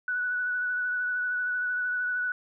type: tone with vibrato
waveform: sine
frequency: 1480 Hz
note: F#6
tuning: in tune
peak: -26 dBFS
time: 0.08-2.32 s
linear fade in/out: 2 ms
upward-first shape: triangle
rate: 13 Hz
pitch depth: 23 cents each way
effects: none